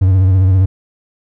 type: tone with vibrato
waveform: triangle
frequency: 94.1 Hz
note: F#2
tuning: 30 cents sharp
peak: -5 dBFS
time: 0.01-0.66 s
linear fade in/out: 10 ms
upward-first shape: sine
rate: 15 Hz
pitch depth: 52 cents each way
effects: none